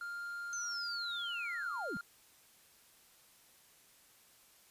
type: tone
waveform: triangle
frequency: 1400 Hz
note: F6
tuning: 4 cents sharp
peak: -38 dBFS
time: 0.01-2.01 s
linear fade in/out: 2 ms
type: linear sweep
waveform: sine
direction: down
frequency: 6272 to 144.8 Hz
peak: -39 dBFS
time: 0.53-1.97 s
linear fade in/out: 0 ms
effects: white hiss -64 dBFS RMS until 4.7 s + resampled to 32000 Hz